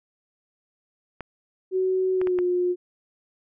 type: clicks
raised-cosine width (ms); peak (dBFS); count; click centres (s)
0.5; -19; 4; 1.207 / 2.215 / 2.272 / 2.388
type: tone with pitch glide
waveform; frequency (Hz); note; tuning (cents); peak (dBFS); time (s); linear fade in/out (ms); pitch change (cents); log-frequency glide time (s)
sine; 374.2 to 357.9; F#4 to F4; +20 to +42; -20; 1.71-2.76; 50; -78; 2.14-2.41
effects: none